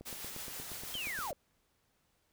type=click train; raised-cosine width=2 ms; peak=-34 dBFS; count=12; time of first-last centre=0.01-1.307 s; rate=8.48 Hz
type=noise with tremolo; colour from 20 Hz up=white; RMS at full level=-43 dBFS; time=0.05-1.32 s; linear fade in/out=20 ms; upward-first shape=sine; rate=6.2 Hz; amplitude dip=25%
type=linear sweep; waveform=sine; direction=down; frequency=3243 to 511 Hz; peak=-37 dBFS; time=0.94-1.33 s; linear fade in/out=0 ms
effects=pink hiss -75 dBFS RMS until 2.32 s